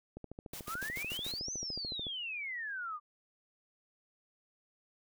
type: click train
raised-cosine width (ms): 2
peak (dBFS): -31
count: 27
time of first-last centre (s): 0.17-2.068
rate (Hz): 13.7
type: noise with tremolo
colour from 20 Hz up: white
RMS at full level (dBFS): -45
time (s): 0.53-1.39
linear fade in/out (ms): 5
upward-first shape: square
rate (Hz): 7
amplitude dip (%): 75
type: exponential two-way sweep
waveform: sine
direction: up then down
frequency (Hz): 1174.7 to 6272 to 1174.7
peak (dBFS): -37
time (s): 0.66-3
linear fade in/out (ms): 50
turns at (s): 1.53
effects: none